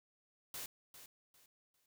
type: noise with echo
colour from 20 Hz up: white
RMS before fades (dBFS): -45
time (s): 0.54-0.66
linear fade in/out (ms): 2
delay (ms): 400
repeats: 3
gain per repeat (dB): -11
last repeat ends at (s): 1.86
effects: none